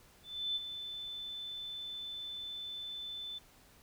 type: tone with ADSR envelope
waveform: sine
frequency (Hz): 3520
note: A7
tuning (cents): 0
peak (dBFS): -31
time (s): 0.23-3.39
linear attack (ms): 330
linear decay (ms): 25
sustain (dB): -9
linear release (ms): 14
effects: pink hiss -62 dBFS RMS until 3.82 s